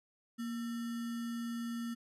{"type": "tone with sample-and-hold", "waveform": "sine", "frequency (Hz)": 234.3, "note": "A#3", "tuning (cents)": 9, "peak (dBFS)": -36, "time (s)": [0.38, 1.95], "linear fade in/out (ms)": 20, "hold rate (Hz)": 1575, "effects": ["resampled to 32000 Hz"]}